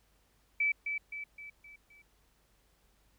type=tone with echo; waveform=sine; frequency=2308 Hz; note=D7; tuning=31 cents flat; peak=-26 dBFS; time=0.6-0.72 s; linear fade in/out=5 ms; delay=260 ms; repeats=5; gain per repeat=-6 dB; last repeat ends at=2.02 s; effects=added 50 Hz sine -70 dBFS peak until 3.18 s + pink hiss -71 dBFS RMS until 3.18 s